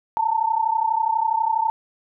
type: tone pair together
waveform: sine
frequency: 880 / 912.2 Hz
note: A5 / A#5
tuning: 0 / -38 cents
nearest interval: minor second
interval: 62 cents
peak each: -21 dBFS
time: 0.17-1.7 s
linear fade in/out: 0 ms
effects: none